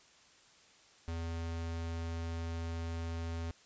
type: tone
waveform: square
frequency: 83.1 Hz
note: E2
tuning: 15 cents sharp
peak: -37 dBFS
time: 1.08-3.51 s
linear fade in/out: 0 ms
effects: white hiss -62 dBFS RMS until 3.65 s + resampled to 16000 Hz